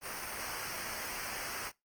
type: noise with comb filter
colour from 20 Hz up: pink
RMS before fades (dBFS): -40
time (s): 0.01-1.72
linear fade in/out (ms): 50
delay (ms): 0.27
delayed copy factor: -0.8
effects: noise-tail reverb RT60 0.2 s tail -21 dB re dry + Opus 24 kbps